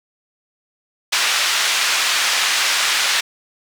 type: band-pass noise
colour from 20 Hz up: pink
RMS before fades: -18 dBFS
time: 1.12-3.21 s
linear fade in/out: 10 ms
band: 1600 to 6400 Hz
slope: 12 dB/octave
effects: none